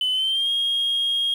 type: tone with pitch glide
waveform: sine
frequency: 3021 to 3257 Hz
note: F#7 to G#7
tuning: +35 to -34 cents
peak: -18 dBFS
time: 0.01-1.34 s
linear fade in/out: 2 ms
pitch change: +131 cents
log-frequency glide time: 0.12-0.5 s
effects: tanh soft clip ceiling -17 dBFS + 8-bit